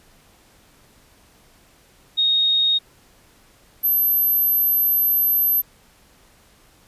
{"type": "tone pair in turn", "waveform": "sine", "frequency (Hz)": [3729, 12384], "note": ["A#7", "G9"], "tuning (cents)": [0, -22], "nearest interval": "octave + major sixth", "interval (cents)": 2078, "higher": "second", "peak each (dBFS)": -15, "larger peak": "neither", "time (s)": [[2.17, 2.79], [3.83, 5.62]], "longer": "second", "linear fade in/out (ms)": 20, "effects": ["pink hiss -54 dBFS RMS until 6.87 s", "resampled to 32000 Hz"]}